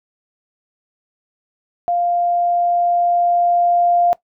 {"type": "tone with level ramp", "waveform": "sine", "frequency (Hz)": 698.5, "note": "F5", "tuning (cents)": 0, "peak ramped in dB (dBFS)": [-15, -11], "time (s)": [1.88, 4.13], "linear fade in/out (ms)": 0, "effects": ["noise-tail reverb RT60 0.1 s tail -18 dB re dry"]}